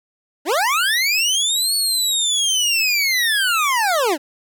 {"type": "linear two-way sweep", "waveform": "25% pulse", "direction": "up then down", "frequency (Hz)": [261.6, 4435, 261.6], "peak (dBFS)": -12, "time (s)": [0.45, 4.18], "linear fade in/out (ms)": 50, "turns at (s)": 1.75, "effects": []}